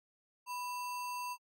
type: tone with sample-and-hold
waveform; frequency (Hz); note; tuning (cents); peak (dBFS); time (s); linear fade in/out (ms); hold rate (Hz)
sine; 987.8; B5; 0; -37; 0.46-1.37; 50; 3675
effects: AAC 48 kbps